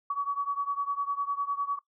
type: beating tone pair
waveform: sine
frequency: 1129 / 1138.9 Hz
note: C#6 / C#6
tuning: +31 / +46 cents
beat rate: 9.9 Hz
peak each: -30 / -32 dBFS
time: 0.1-1.79 s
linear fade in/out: 5 ms
effects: noise-tail reverb RT60 0.1 s tail -20 dB re dry